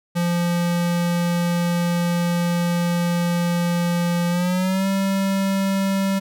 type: tone with pitch glide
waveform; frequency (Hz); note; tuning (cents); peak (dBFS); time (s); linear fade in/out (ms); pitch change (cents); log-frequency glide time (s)
square; 173.2 to 194.41; F3 to G3; -14 to -14; -19; 0.15-6.2; 20; +200; 4.29-4.87
effects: none